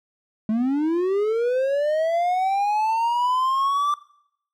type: linear sweep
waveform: triangle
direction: up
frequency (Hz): 210.9 to 1179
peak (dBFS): -17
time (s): 0.49-3.94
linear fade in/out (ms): 2
effects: noise-tail reverb RT60 0.7 s tail -20 dB re dry